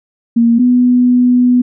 sine tone pair in turn, 233.1 / 247.4 Hz, A#3 / B3, 0 / +3 cents, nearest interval minor second, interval 103 cents, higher second, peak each -6 dBFS, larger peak neither, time 0.36-0.59 / 0.59-1.62 s, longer second, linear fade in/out 10 ms, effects none

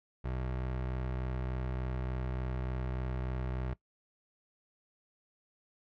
25% pulse tone, 63.4 Hz, B1, 46 cents sharp, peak -30 dBFS, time 0.24-3.74 s, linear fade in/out 10 ms, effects noise-tail reverb RT60 0.1 s tail -19 dB re dry + low-pass 2000 Hz 12 dB/octave

